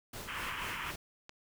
pink noise with tremolo, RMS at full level -43 dBFS, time 0.13-0.96 s, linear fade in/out 5 ms, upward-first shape sine, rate 4.1 Hz, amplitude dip 55%
pink band-pass noise, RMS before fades -40 dBFS, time 0.27-0.92 s, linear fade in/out 20 ms, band 920 to 3200 Hz, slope 96 dB/octave
click, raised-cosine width 0.2 ms, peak -30 dBFS, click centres 1.294 s
effects none

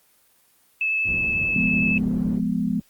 sine tone with vibrato, 2610 Hz, E7, 18 cents flat, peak -20 dBFS, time 0.81-1.98 s, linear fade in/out 2 ms, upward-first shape sine, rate 11 Hz, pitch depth 9 cents each way
white low-pass noise, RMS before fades -33 dBFS, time 1.04-2.4 s, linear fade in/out 50 ms, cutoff 200 Hz, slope 12 dB/octave
sine chord, F diminished, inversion none, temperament equal, 174.61 / 207.7 / 246.9 Hz, F3 / Ab3 / Cb4, 0 / 0 / 0 cents, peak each -26 / -24 / -25 dBFS, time 1.56-2.8 s, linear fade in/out 2 ms
effects white hiss -60 dBFS RMS until 2.89 s + Opus 24 kbps

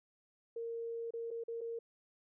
sine tone with dropouts, 462.2 Hz, A#4, 15 cents flat, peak -38 dBFS, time 0.56-1.79 s, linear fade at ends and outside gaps 5 ms, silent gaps 1.107-1.136 / 1.306-1.311 / 1.438-1.481 / 1.609-1.613 s, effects none

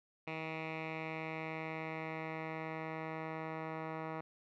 10% pulse tone with low-pass filter sweep, 159.4 Hz, D#3, 42 cents sharp, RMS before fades -42 dBFS, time 0.27-4.21 s, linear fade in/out 5 ms, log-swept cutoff 2500 to 1600 Hz, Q 3.2, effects none

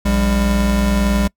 square tone pair together, 59.46 / 200 Hz, A#1 / G3, +35 / +35 cents, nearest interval octave + major sixth, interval 2100 cents, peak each -17 dBFS, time 0.05-1.28 s, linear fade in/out 10 ms, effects noise-tail reverb RT60 0.1 s tail -25 dB re dry

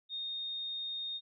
sine tone, 3690 Hz, A#7, 18 cents flat, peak -36 dBFS, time 0.09-1.21 s, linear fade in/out 50 ms, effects none

